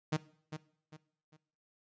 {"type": "tone with echo", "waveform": "sawtooth", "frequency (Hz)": 154.8, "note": "D#3", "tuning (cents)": -9, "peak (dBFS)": -25, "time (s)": [0.12, 0.17], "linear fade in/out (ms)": 10, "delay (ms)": 400, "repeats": 3, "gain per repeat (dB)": -10, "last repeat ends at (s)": 1.37, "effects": ["noise-tail reverb RT60 0.6 s tail -19 dB re dry", "resampled to 16000 Hz"]}